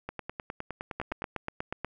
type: two click trains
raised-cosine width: 0.5 ms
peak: -20 / -17 dBFS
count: 12 / 8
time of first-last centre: 0.09-1.221 / 1-1.846 s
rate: 9.73 / 8.27 Hz
effects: none

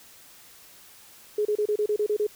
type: tone bursts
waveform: sine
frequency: 420 Hz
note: G#4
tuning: 19 cents sharp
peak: -21 dBFS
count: 9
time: 1.38-2.268 s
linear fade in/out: 5 ms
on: 72 ms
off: 30 ms
effects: white hiss -51 dBFS RMS until 2.35 s

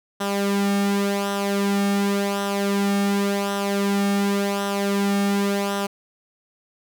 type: tone with flanger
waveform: sawtooth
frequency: 200 Hz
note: G3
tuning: 35 cents sharp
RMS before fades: -22 dBFS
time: 0.2-5.87 s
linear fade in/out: 10 ms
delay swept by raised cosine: 0.43 to 2.03 ms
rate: 0.9 Hz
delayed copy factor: -0.6
effects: none

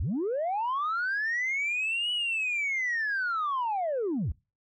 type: linear two-way sweep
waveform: sine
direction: up then down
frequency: 51.91 to 2960 to 51.91 Hz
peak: -25 dBFS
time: 0-4.32 s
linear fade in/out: 5 ms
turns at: 2.12 s
effects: noise-tail reverb RT60 0.3 s tail -25 dB re dry + tanh soft clip ceiling -24 dBFS

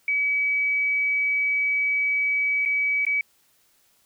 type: tone with dropouts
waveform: sine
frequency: 2280 Hz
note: C#7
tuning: 48 cents sharp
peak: -20 dBFS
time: 0.08-3.21 s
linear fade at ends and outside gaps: 2 ms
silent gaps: 2.652-2.658 / 3.051-3.066 s
effects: white hiss -63 dBFS RMS until 4.05 s

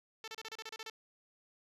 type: tone bursts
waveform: 5% pulse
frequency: 443.2 Hz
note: A4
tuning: 13 cents sharp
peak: -31 dBFS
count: 10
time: 0.24-0.899 s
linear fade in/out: 2 ms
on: 38 ms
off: 31 ms
effects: low-pass 9000 Hz 12 dB/octave

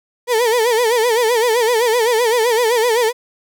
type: tone with vibrato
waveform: 35% pulse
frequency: 465.4 Hz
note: A#4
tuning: 3 cents flat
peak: -11 dBFS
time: 0.27-3.13 s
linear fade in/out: 50 ms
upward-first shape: sine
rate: 7.8 Hz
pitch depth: 120 cents each way
effects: none

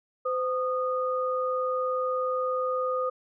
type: tone pair together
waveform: sine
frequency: 512 / 1231.2 Hz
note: C5 / D#6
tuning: -38 / -19 cents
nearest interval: octave + minor third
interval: 1519 cents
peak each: -27 / -29 dBFS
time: 0.25-3.1 s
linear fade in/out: 10 ms
effects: none

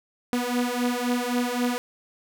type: beating tone pair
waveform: sawtooth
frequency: 242.8 / 246.6 Hz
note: B3 / B3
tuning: -29 / -2 cents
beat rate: 3.8 Hz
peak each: -23 / -22 dBFS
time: 0.33-1.78 s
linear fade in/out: 0 ms
effects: none

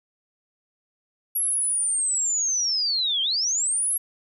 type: linear two-way sweep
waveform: sine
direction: down then up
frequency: 11390 to 3103 to 11390 Hz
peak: -21 dBFS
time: 1.35-3.98 s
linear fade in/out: 10 ms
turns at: 3.22 s
effects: none

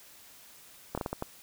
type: slowing click train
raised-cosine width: 1 ms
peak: -18 dBFS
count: 6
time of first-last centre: 0.95-1.224 s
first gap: 26 ms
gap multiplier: 1.38
effects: white hiss -54 dBFS RMS until 1.42 s

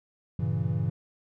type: chord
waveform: triangle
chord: G diminished seventh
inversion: none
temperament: equal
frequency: 98 / 116.54 / 138.59 / 164.81 Hz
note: G2 / Bb2 / Db3 / Fb3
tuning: 0 / 0 / 0 / 0 cents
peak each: -29 dBFS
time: 0.39-0.9 s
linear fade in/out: 5 ms
effects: none

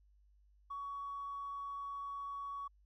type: tone with tanh clipping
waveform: triangle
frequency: 1123 Hz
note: C#6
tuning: 22 cents sharp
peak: -40 dBFS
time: 0.7-2.68 s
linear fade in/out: 10 ms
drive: 4 dB
effects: added 50 Hz sine -64 dBFS peak until 2.85 s + MP3 48 kbps

